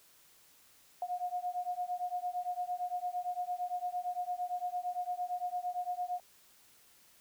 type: beating tone pair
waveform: sine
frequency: 714 / 722.8 Hz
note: F5 / F#5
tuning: +38 / -41 cents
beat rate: 8.8 Hz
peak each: -37 / -37 dBFS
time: 1.02-6.2 s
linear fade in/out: 2 ms
effects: white hiss -63 dBFS RMS until 7.2 s